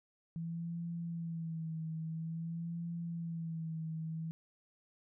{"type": "tone with vibrato", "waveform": "sine", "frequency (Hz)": 164.81, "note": "E3", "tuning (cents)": 0, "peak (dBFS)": -37, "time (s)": [0.36, 4.31], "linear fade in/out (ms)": 0, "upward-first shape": "sine", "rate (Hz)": 0.49, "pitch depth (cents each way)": 50, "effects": []}